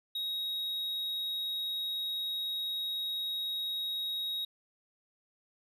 triangle tone, 3786 Hz, A#7, 26 cents sharp, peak -31 dBFS, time 0.15-4.45 s, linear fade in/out 5 ms, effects none

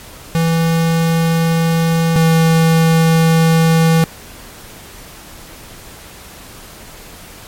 square tone pair in turn, 164.81 / 163.2 Hz, E3 / E3, 0 / -17 cents, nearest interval unison, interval 17 cents, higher first, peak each -12 / -9 dBFS, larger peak second, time 0.35-2.16 / 2.16-4.04 s, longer second, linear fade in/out 0 ms, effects pink hiss -36 dBFS RMS until 7.47 s + MP3 64 kbps

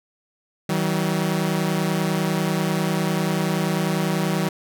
sawtooth tone pair together, 159.52 / 189.7 Hz, D#3 / F#3, +43 / +43 cents, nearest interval minor third, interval 300 cents, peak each -19 dBFS, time 0.69-4.49 s, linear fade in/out 5 ms, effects none

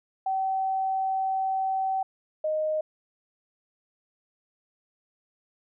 sine tone pair in turn, 766 / 620.1 Hz, G5 / D#5, -40 / -6 cents, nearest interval major third, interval 366 cents, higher first, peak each -24 dBFS, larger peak neither, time 0.26-2.03 / 2.44-2.81 s, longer first, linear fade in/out 5 ms, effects none

